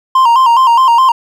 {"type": "tone with vibrato", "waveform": "triangle", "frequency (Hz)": 987.8, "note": "B5", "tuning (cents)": 0, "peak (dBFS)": -3, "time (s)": [0.15, 1.12], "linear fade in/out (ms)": 5, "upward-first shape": "square", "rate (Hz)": 4.8, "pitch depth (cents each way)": 98, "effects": []}